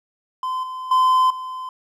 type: tone with level steps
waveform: triangle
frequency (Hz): 1027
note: C6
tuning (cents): -33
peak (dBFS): -20 / -26 / -11 / -26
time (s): 0.43-1.69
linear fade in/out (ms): 2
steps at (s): 0.63 / 0.91 / 1.3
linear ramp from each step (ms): 5
effects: none